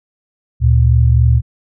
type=tone pair together; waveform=sine; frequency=73.42 / 117.12 Hz; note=D2 / A#2; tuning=0 / +9 cents; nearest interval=minor sixth; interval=809 cents; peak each=-10 dBFS; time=0.6-1.42 s; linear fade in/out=50 ms; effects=none